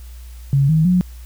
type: tone with pitch steps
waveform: sine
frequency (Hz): 138.59 / 158.28 / 180.77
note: C#3 / D#3 / F#3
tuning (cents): 0 / +30 / -40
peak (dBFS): -11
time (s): 0.53-1.01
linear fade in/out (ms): 0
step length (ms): 160
effects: added 60 Hz sine -33 dBFS peak until 1.25 s + white hiss -49 dBFS RMS until 1.25 s